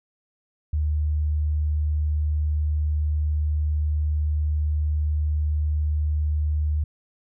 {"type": "tone", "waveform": "sine", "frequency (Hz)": 75.6, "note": "D#2", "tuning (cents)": -49, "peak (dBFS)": -20, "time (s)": [0.73, 6.84], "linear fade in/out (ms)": 5, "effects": []}